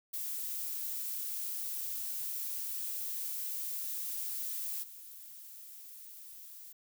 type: noise with level steps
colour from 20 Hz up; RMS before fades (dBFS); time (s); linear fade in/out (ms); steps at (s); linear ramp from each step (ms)
violet; -38 / -50; 0.13-6.73; 10; 4.82; 20
effects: none